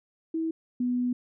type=tone pair in turn; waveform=sine; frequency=323.9 / 246.9 Hz; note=E4 / B3; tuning=-30 / 0 cents; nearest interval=perfect fourth; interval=470 cents; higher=first; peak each=-26 / -24 dBFS; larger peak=second; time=0.34-0.51 / 0.8-1.13 s; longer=second; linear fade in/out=5 ms; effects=none